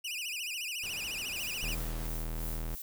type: tone with vibrato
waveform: sawtooth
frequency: 2675 Hz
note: E7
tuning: 25 cents sharp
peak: -32 dBFS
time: 0.04-1.75 s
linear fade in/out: 10 ms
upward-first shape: sine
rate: 14 Hz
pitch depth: 190 cents each way
type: noise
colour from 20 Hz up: pink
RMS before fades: -48 dBFS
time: 0.83-2.07 s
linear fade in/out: 5 ms
type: noise with tremolo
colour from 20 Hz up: violet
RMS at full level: -42 dBFS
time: 1.36-2.82 s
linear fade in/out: 2 ms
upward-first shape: sine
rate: 2.9 Hz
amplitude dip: 60%
type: tone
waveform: 45% pulse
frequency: 40.03 Hz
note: D#1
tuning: 50 cents sharp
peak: -34 dBFS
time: 1.63-2.75 s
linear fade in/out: 0 ms
effects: none